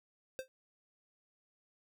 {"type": "tone with exponential decay", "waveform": "square", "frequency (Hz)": 523.3, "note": "C5", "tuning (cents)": 0, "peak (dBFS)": -35, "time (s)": [0.39, 0.48], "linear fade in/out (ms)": 0, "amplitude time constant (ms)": 19, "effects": []}